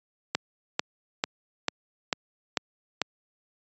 click train, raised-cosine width 0.2 ms, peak -6 dBFS, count 7, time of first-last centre 0.35-3.017 s, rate 2.25 Hz, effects high-pass 150 Hz 12 dB/octave + resampled to 16000 Hz

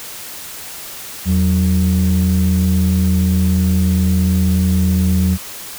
sine tone pair together, 82.7 / 185.66 Hz, E2 / F#3, +6 / +6 cents, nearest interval octave + major second, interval 1400 cents, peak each -12 dBFS, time 1.25-5.38 s, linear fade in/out 50 ms, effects tanh soft clip ceiling -8 dBFS + white hiss -31 dBFS RMS until 5.78 s

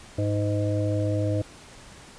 harmonic tone with a mistuned harmonic, 103.83 Hz, G#2, in tune, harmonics 1 / 3 / 5 / 6, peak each -24 / -29 / -31 / -32 dBFS, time 0.18-1.42 s, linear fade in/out 5 ms, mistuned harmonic 5, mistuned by -28 cents, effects pink hiss -47 dBFS RMS until 2.18 s + resampled to 22050 Hz

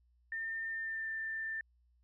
sine tone with pitch glide, 1807 to 1784.2 Hz, A6 to A6, +46 to +24 cents, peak -36 dBFS, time 0.32-1.61 s, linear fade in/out 2 ms, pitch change -22 cents, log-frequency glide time 0.68-1.1 s, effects added 60 Hz sine -67 dBFS peak until 2.03 s

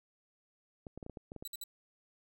clicks, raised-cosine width 2 ms, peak -31 dBFS, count 9, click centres 0.868 / 0.976 / 1.028 / 1.064 / 1.097 / 1.172 / 1.319 / 1.363 / 1.425 s
15% pulse tone bursts, 3951 Hz, B7, in tune, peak -33 dBFS, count 3, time 1.45-1.638 s, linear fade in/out 2 ms, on 26 ms, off 55 ms
effects none

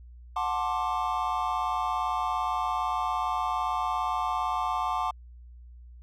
triangle chord, D dominant seventh, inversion first, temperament just, 734.2 / 881 / 1057.2 / 1174.7 Hz, F#5 / A5 / C6 / D6, -14 / +2 / +18 / 0 cents, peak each -30 dBFS, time 0.36-5.11 s, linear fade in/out 5 ms, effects added 60 Hz sine -45 dBFS peak until 6.02 s

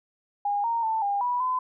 sine tone with pitch steps, 815 / 927 / 887 / 806 / 979 / 1016 Hz, G#5 / A#5 / A5 / G5 / B5 / B5, -33 / -10 / +14 / +48 / -15 / +49 cents, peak -23 dBFS, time 0.45-1.59 s, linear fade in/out 5 ms, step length 190 ms, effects none

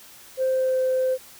sine tone with pitch glide, 522 to 516.9 Hz, C5 to C5, -4 to -21 cents, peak -18 dBFS, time 0.37-1.18 s, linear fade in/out 50 ms, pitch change -17 cents, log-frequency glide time 0.49-0.81 s, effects tanh soft clip ceiling -16 dBFS + white hiss -47 dBFS RMS until 1.39 s

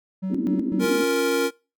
triangle tone with tremolo, 189 Hz, F#3, 37 cents sharp, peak -22 dBFS, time 0.22-0.93 s, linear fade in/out 20 ms, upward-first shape square, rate 4 Hz, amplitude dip 75%
pink band-pass noise, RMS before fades -25 dBFS, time 0.3-1.04 s, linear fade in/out 5 ms, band 240 to 310 Hz, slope 48 dB/octave
square chord, Bb minor, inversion first, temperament equal, 277.2 / 349.2 / 466.2 Hz, Db4 / F4 / Bb4, 0 / 0 / 0 cents, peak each -27 / -28 / -22 dBFS, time 0.79-1.51 s, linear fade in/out 50 ms
effects noise-tail reverb RT60 0.3 s tail -23 dB re dry

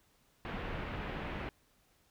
pink low-pass noise, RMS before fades -40 dBFS, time 0.45-1.49 s, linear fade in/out 0 ms, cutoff 2800 Hz, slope 24 dB/octave, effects pink hiss -70 dBFS RMS until 2.1 s

